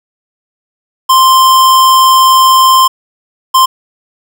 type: tone bursts at uneven times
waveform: square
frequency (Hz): 1046.5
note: C6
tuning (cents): 0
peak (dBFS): -4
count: 2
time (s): 1.09-2.88 / 3.54-3.66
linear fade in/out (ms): 10
effects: none